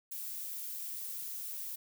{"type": "noise", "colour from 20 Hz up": "violet", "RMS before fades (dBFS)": -41, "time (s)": [0.11, 1.76], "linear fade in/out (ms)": 10, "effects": []}